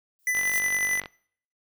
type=noise with exponential growth; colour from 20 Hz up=violet; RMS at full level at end=-30 dBFS; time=0.19-0.59 s; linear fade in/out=0 ms; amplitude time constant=86 ms
type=tone with tremolo; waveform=square; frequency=1998 Hz; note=B6; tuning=20 cents sharp; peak=-22 dBFS; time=0.27-1 s; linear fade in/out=2 ms; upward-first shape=triangle; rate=11 Hz; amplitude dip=40%
type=click train; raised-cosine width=0.3 ms; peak=-20 dBFS; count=35; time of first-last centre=0.35-1.058 s; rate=48 Hz
effects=noise-tail reverb RT60 0.6 s tail -25 dB re dry